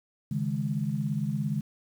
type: chord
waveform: sine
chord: C# suspended second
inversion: none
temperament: just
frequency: 138.59 / 155.92 / 207.9 Hz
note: C#3 / D#3 / G#3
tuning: 0 / +4 / +2 cents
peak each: -31 dBFS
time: 0.31-1.61 s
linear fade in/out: 5 ms
effects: 9-bit